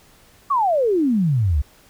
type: exponential sweep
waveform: sine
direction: down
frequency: 1174.7 to 65.41 Hz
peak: -15 dBFS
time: 0.5-1.62 s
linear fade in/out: 10 ms
effects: pink hiss -52 dBFS RMS until 1.89 s